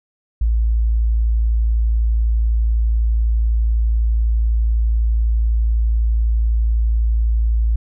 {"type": "tone", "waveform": "sine", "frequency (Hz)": 56, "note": "A1", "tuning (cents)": 31, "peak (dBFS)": -13, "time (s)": [0.41, 7.76], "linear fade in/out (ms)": 5, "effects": []}